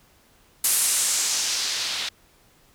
blue noise with low-pass filter sweep, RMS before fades -24 dBFS, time 0.64-2.09 s, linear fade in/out 5 ms, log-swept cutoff 11000 to 3600 Hz, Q 1.6, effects pink hiss -58 dBFS RMS until 2.74 s

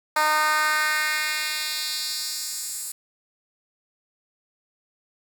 10% pulse tone with high-pass filter sweep, 306.2 Hz, D#4, 28 cents flat, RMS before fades -25 dBFS, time 0.16-2.92 s, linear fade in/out 5 ms, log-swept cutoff 890 to 8800 Hz, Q 1.7, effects 7-bit

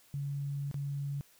sine tone with dropouts, 141.2 Hz, C#3, 32 cents sharp, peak -33 dBFS, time 0.14-1.21 s, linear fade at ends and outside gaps 0 ms, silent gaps 0.713-0.743 s, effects white hiss -63 dBFS RMS until 1.39 s

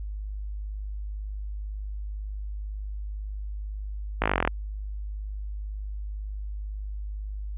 slowing click train, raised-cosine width 0.5 ms, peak -7 dBFS, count 13, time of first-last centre 4.22-4.475 s, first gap 18 ms, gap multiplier 1.03, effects added 51 Hz sine -31 dBFS peak until 7.57 s + resampled to 8000 Hz

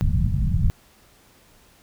pink low-pass noise, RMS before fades -20 dBFS, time 0.01-0.7 s, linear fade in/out 0 ms, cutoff 190 Hz, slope 48 dB/octave, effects pink hiss -55 dBFS RMS until 1.82 s

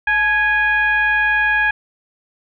sine tone with frequency modulation, 1661.2 Hz, G#6, in tune, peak -13 dBFS, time 0.07-1.71 s, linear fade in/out 5 ms, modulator 803 Hz, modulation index 0.75, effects none

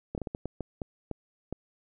slowing click train, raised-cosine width 2 ms, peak -20 dBFS, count 10, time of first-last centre 0.15-1.526 s, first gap 28 ms, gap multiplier 1.4, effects none

